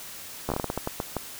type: slowing click train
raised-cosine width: 1 ms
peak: -13 dBFS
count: 12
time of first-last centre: 0.49-1.167 s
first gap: 12 ms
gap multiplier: 1.3
effects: white hiss -41 dBFS RMS until 1.39 s